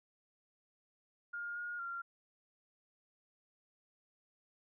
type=tone with pitch steps; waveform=sine; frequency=1415 / 1430 / 1383 Hz; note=F6 / F6 / F6; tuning=+22 / +41 / -17 cents; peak=-39 dBFS; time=1.33-2.02 s; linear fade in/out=10 ms; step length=230 ms; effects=none